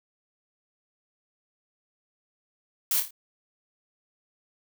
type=noise with echo; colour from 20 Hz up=blue; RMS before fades=-25 dBFS; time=2.91-3 s; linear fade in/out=2 ms; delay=27 ms; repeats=4; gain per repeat=-6 dB; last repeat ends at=3.108 s; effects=none